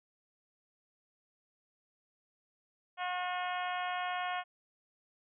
harmonic tone, 360.9 Hz, F#4, 43 cents flat, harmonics 2 / 3 / 4 / 5 / 6 / 7 / 8 / 9, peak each -36 / -40 / -42 / -44 / -46 / -47 / -48 / -49 dBFS, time 2.97-4.44 s, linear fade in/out 50 ms, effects none

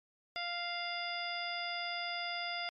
harmonic tone, 698 Hz, F5, 1 cent flat, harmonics 1 / 2 / 3 / 4 / 5 / 7, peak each -41 / -44 / -41 / -46 / -44 / -43 dBFS, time 0.36-2.69 s, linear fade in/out 0 ms, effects MP3 64 kbps

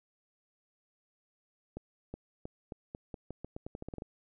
accelerating click train, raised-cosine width 2 ms, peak -27 dBFS, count 16, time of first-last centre 1.77-4.021 s, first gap 370 ms, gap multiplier 0.85, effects none

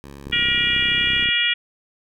10% pulse tone with pitch glide, 69.9 to 67.64 Hz, C#2 to C#2, +15 to -42 cents, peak -29 dBFS, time 0.04-1.25 s, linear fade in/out 0 ms, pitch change -57 cents, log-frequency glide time 0.2-0.84 s
click train, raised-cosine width 3 ms, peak -21 dBFS, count 34, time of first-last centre 0.27-1.289 s, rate 32.4 Hz
harmonic tone, 476.6 Hz, A#4, 38 cents sharp, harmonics 3 / 4 / 5 / 6 / 7, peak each -29 / -23 / -23 / -22 / -22 dBFS, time 0.32-1.54 s, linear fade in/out 10 ms
effects none

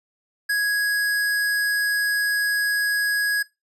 square tone, 1662 Hz, G#6, 1 cent sharp, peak -20 dBFS, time 0.49-3.43 s, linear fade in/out 10 ms, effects noise-tail reverb RT60 0.2 s tail -20 dB re dry + resampled to 32000 Hz

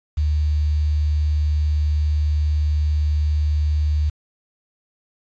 sine tone with quantisation, 75.2 Hz, D2, 42 cents sharp, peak -16 dBFS, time 0.17-4.1 s, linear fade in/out 10 ms, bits 7, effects resampled to 16000 Hz

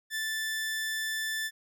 sawtooth tone, 1760 Hz, A6, in tune, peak -27 dBFS, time 0.1-1.51 s, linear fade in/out 50 ms, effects none

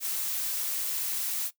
blue noise, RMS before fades -31 dBFS, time 0-1.51 s, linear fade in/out 50 ms, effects noise-tail reverb RT60 0.1 s tail -17 dB re dry

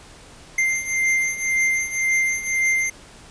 square beating tone pair, 2093 / 2094.9 Hz, C7 / C7, 0 / +2 cents, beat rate 1.9 Hz, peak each -25 / -21 dBFS, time 0.58-2.9 s, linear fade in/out 5 ms, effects pink hiss -45 dBFS RMS until 3.3 s + resampled to 22050 Hz

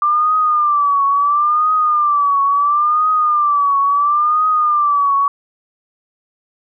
sine tone with vibrato, 1181 Hz, D6, 9 cents sharp, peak -11 dBFS, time 0.02-5.28 s, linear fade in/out 2 ms, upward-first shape triangle, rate 0.73 Hz, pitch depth 110 cents each way, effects none

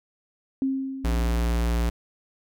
sine tone with exponential decay, 267.4 Hz, C4, 38 cents sharp, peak -20 dBFS, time 0.62-1.87 s, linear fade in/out 1 ms, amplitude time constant 270 ms
square tone, 58.27 Hz, A#1, in tune, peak -22 dBFS, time 1.04-1.9 s, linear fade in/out 10 ms
effects none

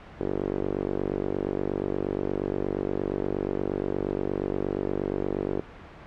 sawtooth tone with band-pass filter, 48.48 Hz, G1, 18 cents flat, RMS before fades -29 dBFS, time 0.2-5.61 s, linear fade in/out 10 ms, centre 390 Hz, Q 2.8, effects pink hiss -45 dBFS RMS until 6.06 s + low-pass 2000 Hz 12 dB/octave

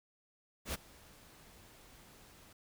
pink noise with ADSR envelope, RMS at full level -36 dBFS, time 0.65-2.53 s, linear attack 90 ms, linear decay 21 ms, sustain -23 dB, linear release 5 ms, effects none

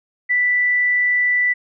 sine tone, 1975.5 Hz, B6, in tune, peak -14 dBFS, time 0.29-1.54 s, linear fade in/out 20 ms, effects none

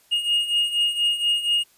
triangle beating tone pair, 2852 / 2856.2 Hz, F7 / F7, +36 / +38 cents, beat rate 4.2 Hz, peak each -24 / -19 dBFS, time 0.11-1.64 s, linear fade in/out 20 ms, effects white hiss -58 dBFS RMS until 1.77 s + resampled to 32000 Hz

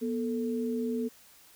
sine tone pair together, 241.7 / 442.3 Hz, B3 / A4, -37 / +9 cents, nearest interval minor seventh, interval 1046 cents, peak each -30 / -33 dBFS, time 0.01-1.09 s, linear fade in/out 20 ms, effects white hiss -57 dBFS RMS until 1.55 s

